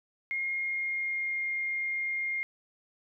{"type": "tone with pitch glide", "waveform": "sine", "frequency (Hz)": [2139, 2124], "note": ["C7", "C7"], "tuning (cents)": [38, 25], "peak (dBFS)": -29, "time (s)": [0.31, 2.43], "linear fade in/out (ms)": 0, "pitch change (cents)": -13, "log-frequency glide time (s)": [0.49, 1.49], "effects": []}